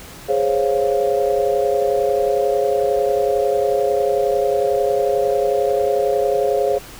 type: chord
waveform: sine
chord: Db major seventh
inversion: second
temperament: equal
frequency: 415.3 / 523.3 / 554.4 / 698.5 Hz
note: Ab4 / C5 / Db5 / F5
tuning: 0 / 0 / 0 / 0 cents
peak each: -19 / -21 / -20 / -23 dBFS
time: 0.28-6.79 s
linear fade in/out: 20 ms
effects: pink hiss -38 dBFS RMS until 6.99 s